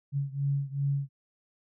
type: beating tone pair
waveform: sine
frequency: 139.1 / 141.7 Hz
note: C#3 / C#3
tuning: +6 / +38 cents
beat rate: 2.6 Hz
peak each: -29 / -31 dBFS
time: 0.12-1.09 s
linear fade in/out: 50 ms
effects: none